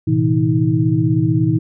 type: tone cluster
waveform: sine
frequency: 113.2 / 129.4 / 162.2 / 317.5 Hz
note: A2 / C3 / E3 / D#4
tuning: +50 / -19 / -28 / +35 cents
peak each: -18 dBFS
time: 0.07-1.59 s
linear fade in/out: 10 ms
effects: none